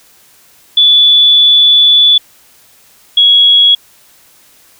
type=tone pair in turn; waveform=sine; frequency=3456 / 3334 Hz; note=A7 / G#7; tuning=-32 / +6 cents; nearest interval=minor second; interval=62 cents; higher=first; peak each=-3 dBFS; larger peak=neither; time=0.77-2.18 / 3.17-3.75 s; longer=first; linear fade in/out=5 ms; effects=white hiss -45 dBFS RMS until 4.79 s